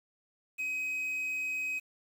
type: tone with quantisation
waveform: triangle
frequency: 2528 Hz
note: D#7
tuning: 27 cents sharp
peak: -30 dBFS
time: 0.58-1.8 s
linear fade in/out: 20 ms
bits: 9
effects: none